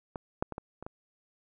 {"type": "clicks", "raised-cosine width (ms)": 1, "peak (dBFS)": [-22, -14, -24, -23, -28, -25], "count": 6, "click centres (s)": [0.158, 0.425, 0.523, 0.581, 0.826, 0.865], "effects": []}